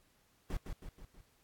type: noise with echo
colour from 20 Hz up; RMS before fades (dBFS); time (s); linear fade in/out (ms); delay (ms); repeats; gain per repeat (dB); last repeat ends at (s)
brown; -36; 0.5-0.57; 2; 160; 4; -5; 1.21
effects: pink hiss -71 dBFS RMS until 1.43 s + AAC 64 kbps